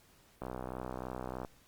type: click train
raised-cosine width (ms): 1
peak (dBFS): -25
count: 66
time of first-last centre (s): 0.42-1.448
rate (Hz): 63.2
effects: pink hiss -64 dBFS RMS until 1.67 s + Opus 48 kbps